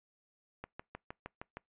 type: click train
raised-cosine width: 0.5 ms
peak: -27 dBFS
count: 7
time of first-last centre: 0.64-1.57 s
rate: 6.45 Hz
effects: noise-tail reverb RT60 0.2 s tail -26 dB re dry + resampled to 8000 Hz